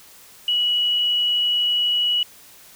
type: tone pair in turn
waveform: sine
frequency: 2928 / 2928 Hz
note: F#7 / F#7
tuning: -19 / -19 cents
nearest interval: unison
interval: 0 cents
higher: neither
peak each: -17 dBFS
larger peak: neither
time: 0.48-0.99 / 0.99-2.23 s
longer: second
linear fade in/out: 2 ms
effects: white hiss -47 dBFS RMS until 2.75 s